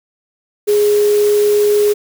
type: tone in noise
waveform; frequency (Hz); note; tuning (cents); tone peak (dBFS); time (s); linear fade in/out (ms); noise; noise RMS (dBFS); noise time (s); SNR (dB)
sine; 415.3; G#4; 0; -9; 0.67-1.94; 20; white; -27; 0.67-1.94; +15
effects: none